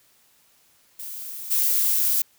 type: noise with level steps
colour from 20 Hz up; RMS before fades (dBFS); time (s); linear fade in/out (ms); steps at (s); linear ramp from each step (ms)
violet; -35 / -21; 0.99-2.22; 5; 1.5; 20
effects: white hiss -60 dBFS RMS until 2.38 s